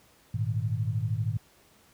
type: chord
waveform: sine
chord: Ab suspended second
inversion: none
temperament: equal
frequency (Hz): 103.83 / 116.54 / 155.56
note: Ab2 / Bb2 / Eb3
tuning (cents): 0 / 0 / 0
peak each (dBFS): -29 / -29 / -35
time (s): 0.34-1.37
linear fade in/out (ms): 5
effects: pink hiss -60 dBFS RMS until 1.93 s + high-pass 60 Hz 12 dB/octave